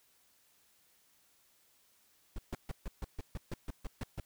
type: noise bursts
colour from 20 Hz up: brown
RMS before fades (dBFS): -38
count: 12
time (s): 2.36-4.2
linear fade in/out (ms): 2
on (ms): 25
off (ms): 140
effects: white hiss -69 dBFS RMS until 4.25 s